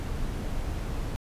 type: noise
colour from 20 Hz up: brown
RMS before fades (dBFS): -31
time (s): 0-1.16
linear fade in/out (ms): 0
effects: resampled to 32000 Hz